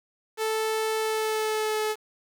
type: tone with pitch glide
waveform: sawtooth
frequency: 439.1 to 430.3 Hz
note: A4 to A4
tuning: -4 to -39 cents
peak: -21 dBFS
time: 0.37-1.96 s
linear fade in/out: 50 ms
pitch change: -35 cents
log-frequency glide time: 0.99-1.81 s
effects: 8-bit